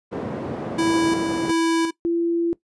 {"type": "band-pass noise", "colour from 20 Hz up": "white", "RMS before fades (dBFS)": -29, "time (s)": [0.11, 1.52], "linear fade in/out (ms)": 20, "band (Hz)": [140, 450], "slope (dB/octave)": 12}
{"type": "tone with tremolo", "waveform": "square", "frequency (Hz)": 329.6, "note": "E4", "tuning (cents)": 0, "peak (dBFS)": -18, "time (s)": [0.78, 1.91], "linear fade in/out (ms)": 10, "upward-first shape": "square", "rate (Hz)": 1.4, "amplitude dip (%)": 45}
{"type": "tone", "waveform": "sine", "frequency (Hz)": 338.6, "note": "E4", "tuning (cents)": 46, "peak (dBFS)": -18, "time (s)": [2.05, 2.53], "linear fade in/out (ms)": 0}
{"effects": ["noise-tail reverb RT60 0.1 s tail -19 dB re dry", "resampled to 24000 Hz"]}